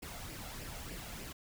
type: noise with flanger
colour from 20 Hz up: pink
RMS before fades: -45 dBFS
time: 0.02-1.33 s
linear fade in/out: 10 ms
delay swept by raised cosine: 0.39 to 1.49 ms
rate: 3.3 Hz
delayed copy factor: +0.5
effects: none